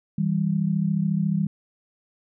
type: tone pair together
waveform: sine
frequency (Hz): 161.88 / 196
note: E3 / G3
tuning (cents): -31 / 0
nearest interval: minor third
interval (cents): 331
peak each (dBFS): -23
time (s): 0.18-1.47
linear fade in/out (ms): 5
effects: none